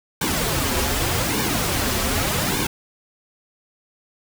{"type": "noise with flanger", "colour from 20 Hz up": "pink", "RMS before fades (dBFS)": -22, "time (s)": [0.21, 2.67], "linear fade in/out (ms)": 5, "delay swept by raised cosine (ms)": [1.5, 6.6], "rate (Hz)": 0.84, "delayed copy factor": -0.7, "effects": []}